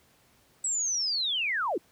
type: linear sweep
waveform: sine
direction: down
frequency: 7902 to 277.2 Hz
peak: -26 dBFS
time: 0.64-1.78 s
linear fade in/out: 5 ms
effects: pink hiss -63 dBFS RMS until 1.91 s + high-pass 60 Hz 12 dB/octave